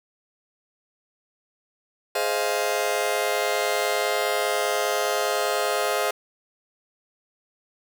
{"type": "chord", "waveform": "sawtooth", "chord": "F minor seventh", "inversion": "first", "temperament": "just", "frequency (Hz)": [419.1, 523.8, 628.6, 698.5], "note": ["Ab4", "C5", "Eb5", "F5"], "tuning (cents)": [16, 2, 18, 0], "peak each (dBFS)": -24, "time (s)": [2.15, 6.11], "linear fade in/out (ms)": 5, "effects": []}